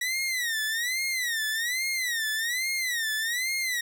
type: tone with vibrato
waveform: sawtooth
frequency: 1928 Hz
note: B6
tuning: 42 cents flat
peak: -23 dBFS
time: 0.01-3.81 s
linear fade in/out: 5 ms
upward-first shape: sine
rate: 1.2 Hz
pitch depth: 180 cents each way
effects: none